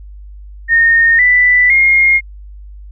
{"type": "tone with pitch steps", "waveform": "sine", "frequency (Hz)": [1839, 1982.4, 2137], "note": ["A#6", "B6", "C7"], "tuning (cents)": [-24, 6, 36], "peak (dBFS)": -6, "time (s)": [0.68, 2.21], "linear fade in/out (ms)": 50, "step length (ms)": 510, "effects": ["added 50 Hz sine -30 dBFS peak until 2.91 s"]}